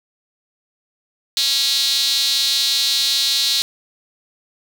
sawtooth tone with high-pass filter, 274.9 Hz, C#4, 14 cents flat, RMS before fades -18 dBFS, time 1.37-3.62 s, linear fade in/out 0 ms, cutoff 4000 Hz, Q 5.5, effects none

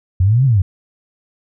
sine exponential two-way sweep, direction up then down, 87.31 to 140 to 87.31 Hz, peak -9 dBFS, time 0.2-0.62 s, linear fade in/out 5 ms, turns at 0.45 s, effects none

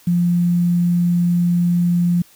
sine tone with quantisation, 174.4 Hz, F3, 2 cents flat, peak -13 dBFS, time 0.07-2.22 s, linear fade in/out 5 ms, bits 7, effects white hiss -50 dBFS RMS until 2.35 s

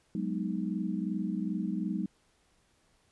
sine chord, G# minor seventh, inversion third, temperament equal, 185 / 207.7 / 246.9 / 311.1 Hz, F#3 / G#3 / B3 / D#4, 0 / 0 / 0 / 0 cents, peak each -34 / -34 / -39 / -37 dBFS, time 0.15-2.06 s, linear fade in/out 2 ms, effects pink hiss -69 dBFS RMS until 3.11 s + resampled to 24000 Hz

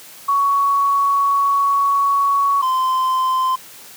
sine / triangle tone pair in turn, 1118 / 1035.7 Hz, C#6 / C6, +14 / -18 cents, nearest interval minor second, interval 132 cents, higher first, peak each -13 dBFS, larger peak neither, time 0.28-2.62 / 2.62-3.56 s, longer first, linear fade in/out 10 ms, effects white hiss -40 dBFS RMS until 3.96 s + high-pass 100 Hz 12 dB/octave

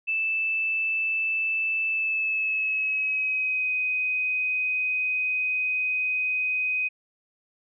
sine tone with pitch glide, 2637 to 2508 Hz, E7 to D#7, 0 to +13 cents, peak -23 dBFS, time 0.07-6.89 s, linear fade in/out 20 ms, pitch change -87 cents, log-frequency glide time 1.88-3.72 s, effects none

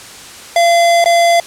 square tone with dropouts, 684 Hz, F5, 36 cents flat, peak -8 dBFS, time 0.56-1.4 s, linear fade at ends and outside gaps 2 ms, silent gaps 1.042-1.058 s, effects white hiss -33 dBFS RMS until 1.46 s + low-pass 9000 Hz 12 dB/octave

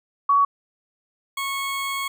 sine / 20% pulse tone pair in turn, 1126 / 1099 Hz, C#6 / C#6, +27 / -15 cents, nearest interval unison, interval 42 cents, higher first, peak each -14 / -20 dBFS, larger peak first, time 0.29-0.45 / 1.37-2.08 s, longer second, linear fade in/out 5 ms, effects none

